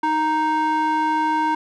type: tone with band-pass filter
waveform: square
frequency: 311.1 Hz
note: D#4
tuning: in tune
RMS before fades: -20 dBFS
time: 0.03-1.55 s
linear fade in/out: 5 ms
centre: 1000 Hz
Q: 2.2
effects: none